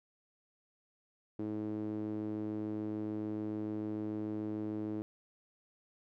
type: tone with band-pass filter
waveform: sawtooth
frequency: 106.8 Hz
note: G#2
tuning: 49 cents sharp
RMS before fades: -38 dBFS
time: 1.39-5.02 s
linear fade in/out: 0 ms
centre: 320 Hz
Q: 3.1
effects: none